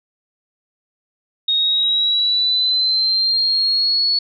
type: linear sweep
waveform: sine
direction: up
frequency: 3729 to 4411 Hz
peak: -14 dBFS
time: 1.48-4.19 s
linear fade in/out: 5 ms
effects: none